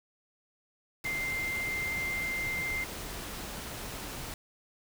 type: tone in noise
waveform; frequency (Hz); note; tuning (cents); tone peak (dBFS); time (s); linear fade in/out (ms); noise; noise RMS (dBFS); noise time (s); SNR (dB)
sine; 2092; C7; -1; -31; 1.05-2.84; 2; pink; -40; 1.04-4.34; +6
effects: none